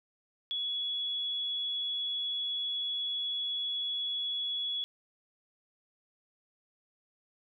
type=tone; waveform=sine; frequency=3377 Hz; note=G#7; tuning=28 cents sharp; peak=-31 dBFS; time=0.51-4.84 s; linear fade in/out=0 ms; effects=none